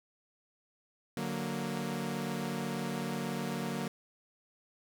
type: chord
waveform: sawtooth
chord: D augmented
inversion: none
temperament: equal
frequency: 146.83 / 185 / 233.1 Hz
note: D3 / F#3 / A#3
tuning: 0 / 0 / 0 cents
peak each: -36 / -34 / -33 dBFS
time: 1.17-3.88 s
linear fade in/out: 2 ms
effects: none